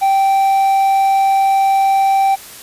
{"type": "tone", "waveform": "triangle", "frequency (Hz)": 780, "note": "G5", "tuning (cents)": -9, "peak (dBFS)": -8, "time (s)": [0.01, 2.36], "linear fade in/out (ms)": 20, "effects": ["white hiss -35 dBFS RMS until 2.62 s", "resampled to 32000 Hz"]}